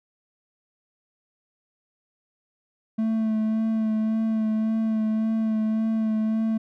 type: tone with vibrato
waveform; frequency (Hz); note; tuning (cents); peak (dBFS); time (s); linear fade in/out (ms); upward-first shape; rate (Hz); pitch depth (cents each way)
triangle; 220; A3; 0; -19; 2.98-6.58; 10; sine; 1.8; 20
effects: none